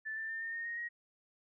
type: tone with pitch steps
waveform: sine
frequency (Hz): 1756 / 1777.4 / 1799.1 / 1821.1 / 1843.3 / 1865.8 / 1888.6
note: A6 / A6 / A6 / A#6 / A#6 / A#6 / A#6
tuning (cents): -4 / +17 / +38 / -41 / -20 / +1 / +22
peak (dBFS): -37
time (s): 0.05-0.89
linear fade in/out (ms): 20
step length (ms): 120
effects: none